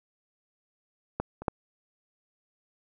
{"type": "clicks", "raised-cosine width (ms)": 1, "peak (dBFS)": [-14, -25, -11], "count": 3, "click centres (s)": [1.2, 1.42, 1.482], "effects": []}